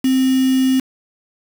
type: tone with quantisation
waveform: sine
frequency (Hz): 261.6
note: C4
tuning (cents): 0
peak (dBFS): -12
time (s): 0.04-0.8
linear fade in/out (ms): 5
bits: 4
effects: none